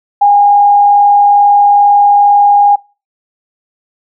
sine tone with frequency modulation, 815 Hz, G#5, 33 cents flat, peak -3 dBFS, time 0.21-2.76 s, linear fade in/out 10 ms, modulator 42.3 Hz, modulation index 0.22, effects noise-tail reverb RT60 0.3 s tail -22 dB re dry

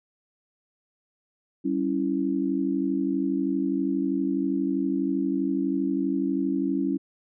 sine chord, C# diminished, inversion second, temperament equal with one note detuned, 194.08 / 277.2 / 329.6 Hz, G3 / C#4 / E4, -17 / 0 / 0 cents, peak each -30 / -25 / -28 dBFS, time 1.64-6.98 s, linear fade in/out 20 ms, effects none

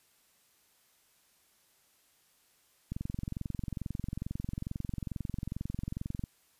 click train, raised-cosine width 5 ms, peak -23 dBFS, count 75, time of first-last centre 2.92-6.238 s, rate 22.3 Hz, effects white hiss -68 dBFS RMS until 6.59 s + resampled to 32000 Hz

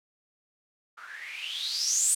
violet noise with low-pass filter sweep, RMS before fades -30 dBFS, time 0.97-2.15 s, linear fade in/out 10 ms, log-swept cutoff 1300 to 8800 Hz, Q 10, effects none

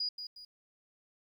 sine tone with echo, 4898 Hz, D#8, 28 cents flat, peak -31 dBFS, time 0-0.09 s, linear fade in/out 5 ms, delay 180 ms, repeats 2, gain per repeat -8 dB, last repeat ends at 0.45 s, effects 11-bit

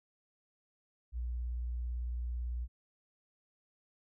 sine tone with vibrato, 60.1 Hz, B1, 46 cents flat, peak -34 dBFS, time 1.12-2.68 s, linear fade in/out 50 ms, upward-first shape sine, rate 18 Hz, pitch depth 27 cents each way, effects none

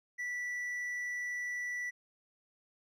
sine tone with hard clipping, 1962 Hz, B6, 12 cents flat, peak -36 dBFS, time 0.18-1.91 s, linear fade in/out 20 ms, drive 3 dB, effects none

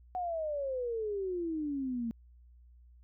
sine exponential sweep, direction down, 743 to 225.1 Hz, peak -32 dBFS, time 0.15-2.11 s, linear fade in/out 0 ms, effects added 60 Hz sine -55 dBFS peak until 3.03 s

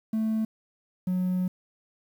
triangle tone pair in turn, 220 / 182.87 Hz, A3 / F#3, 0 / -20 cents, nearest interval minor third, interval 320 cents, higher first, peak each -21 dBFS, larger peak neither, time 0.13-0.45 / 1.07-1.48 s, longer second, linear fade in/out 5 ms, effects tanh soft clip ceiling -18 dBFS + 9-bit

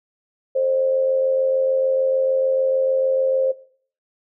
sine tone with amplitude modulation, 528 Hz, C5, 16 cents sharp, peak -14 dBFS, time 0.55-3.52 s, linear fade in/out 10 ms, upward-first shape sine, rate 86.7 Hz, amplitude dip 55%, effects noise-tail reverb RT60 0.5 s tail -17 dB re dry

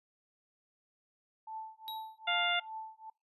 sine tone with tremolo, 880 Hz, A5, in tune, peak -38 dBFS, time 1.47-3.1 s, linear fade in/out 5 ms, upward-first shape triangle, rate 2.5 Hz, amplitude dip 100%
square tone with exponential decay, 3829 Hz, A#7, 46 cents sharp, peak -38 dBFS, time 1.88-2.18 s, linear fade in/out 0 ms, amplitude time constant 64 ms
harmonic tone, 701 Hz, F5, 6 cents sharp, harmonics 1 / 2 / 3 / 4 / 5, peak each -35 / -35 / -35 / -35 / -35 dBFS, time 2.27-2.6 s, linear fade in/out 10 ms
effects noise-tail reverb RT60 0.2 s tail -22 dB re dry + resampled to 32000 Hz

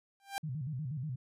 sawtooth tone with exponential growth, 792 Hz, G5, 18 cents sharp, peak -27 dBFS, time 0.2-0.38 s, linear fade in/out 0 ms, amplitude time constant 38 ms
sine tone with vibrato, 140 Hz, C#3, 18 cents sharp, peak -35 dBFS, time 0.43-1.16 s, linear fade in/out 10 ms, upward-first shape square, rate 8.3 Hz, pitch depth 180 cents each way
effects resampled to 32000 Hz

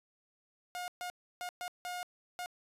sawtooth tone bursts at uneven times, 716 Hz, F5, 43 cents sharp, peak -34 dBFS, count 6, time 0.75-0.88 / 1.01-1.1 / 1.41-1.49 / 1.61-1.68 / 1.85-2.03 / 2.39-2.46 s, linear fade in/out 0 ms, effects resampled to 32000 Hz

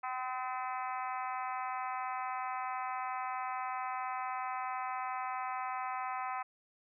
harmonic tone, 255.5 Hz, C4, 41 cents flat, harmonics 3 / 4 / 5 / 6 / 7 / 8 / 9 / 10, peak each -39 / -40 / -41 / -52 / -51 / -49 / -53 / -52 dBFS, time 0.03-6.43 s, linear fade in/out 10 ms, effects none

